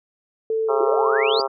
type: tone with vibrato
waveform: sine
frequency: 440 Hz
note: A4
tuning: in tune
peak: -19 dBFS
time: 0.5-1.4 s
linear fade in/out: 2 ms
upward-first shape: square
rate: 2.4 Hz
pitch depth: 14 cents each way
type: harmonic tone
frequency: 134.8 Hz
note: C#3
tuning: 48 cents flat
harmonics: 3 / 4 / 5 / 6 / 7 / 8 / 9 / 10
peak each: -26 / -27 / -28 / -29 / -29 / -30 / -31 / -31 dBFS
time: 0.68-1.48 s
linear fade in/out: 20 ms
type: exponential sweep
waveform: sine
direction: up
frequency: 338.2 to 4978 Hz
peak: -22 dBFS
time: 0.8-1.42 s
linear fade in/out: 10 ms
effects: none